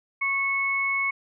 sine tone pair together, 1100 / 2200 Hz, C#6 / C#7, -14 / -14 cents, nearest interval octave, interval 1200 cents, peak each -30 / -23 dBFS, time 0.21-1.11 s, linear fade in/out 10 ms, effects none

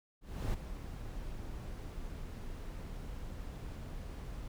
brown noise with ADSR envelope, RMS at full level -33 dBFS, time 0.21-4.48 s, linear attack 330 ms, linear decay 6 ms, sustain -10 dB, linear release 4 ms, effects none

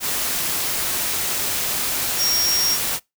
sine tone in noise, 5588 Hz, F8, in tune, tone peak -18 dBFS, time 2.17-2.78 s, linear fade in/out 50 ms, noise white, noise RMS -23 dBFS, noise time 0-3 s, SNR +2 dB, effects noise-tail reverb RT60 0.2 s tail -24 dB re dry

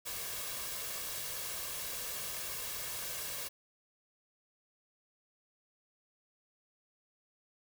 white noise with comb filter, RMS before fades -40 dBFS, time 0.05-3.49 s, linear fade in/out 20 ms, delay 1.8 ms, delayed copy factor +0.5, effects none

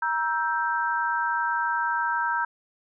sine chord, E diminished, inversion second, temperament equal with one note detuned, 944.8 / 1318.5 / 1568 Hz, Bb5 / E6 / G6, +23 / 0 / 0 cents, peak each -26 / -30 / -27 dBFS, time 0.02-2.45 s, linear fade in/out 5 ms, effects none

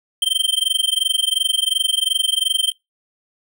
square tone with amplitude modulation, 3136 Hz, G7, in tune, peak -13 dBFS, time 0.22-2.72 s, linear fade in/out 2 ms, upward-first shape sine, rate 22.8 Hz, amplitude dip 100%, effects noise-tail reverb RT60 0.2 s tail -26 dB re dry

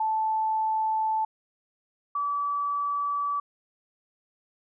sine tone pair in turn, 876 / 1150.2 Hz, A5 / D6, -8 / -36 cents, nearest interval perfect fourth, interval 472 cents, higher second, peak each -23 / -25 dBFS, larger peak first, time 0-1.25 / 2.15-3.4 s, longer neither, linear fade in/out 5 ms, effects none

